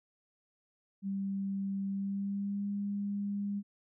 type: tone with pitch glide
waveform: sine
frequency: 196 to 202 Hz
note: G3 to G#3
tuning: 0 to -48 cents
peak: -32 dBFS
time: 1.02-3.63 s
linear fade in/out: 50 ms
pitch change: +52 cents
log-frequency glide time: 1.89-2.68 s
effects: none